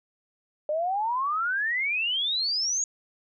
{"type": "exponential sweep", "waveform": "sine", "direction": "up", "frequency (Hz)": [590, 6800], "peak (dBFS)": -24, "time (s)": [0.69, 2.84], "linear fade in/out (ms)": 2, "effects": []}